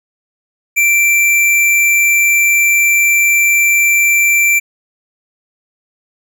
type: tone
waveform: square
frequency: 2348 Hz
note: D7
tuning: 1 cent flat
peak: -9 dBFS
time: 0.76-4.6 s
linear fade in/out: 20 ms
effects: none